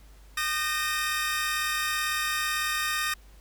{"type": "tone cluster", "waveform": "sawtooth", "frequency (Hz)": [1218, 1542, 1846, 2577], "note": ["D#6", "G6", "A#6", "E7"], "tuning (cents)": [-37, -29, -17, -40], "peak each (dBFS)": [-27, -32, -26, -34], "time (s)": [0.37, 3.14], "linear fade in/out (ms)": 5, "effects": ["added 50 Hz sine -49 dBFS peak until 3.4 s", "pink hiss -59 dBFS RMS until 3.4 s"]}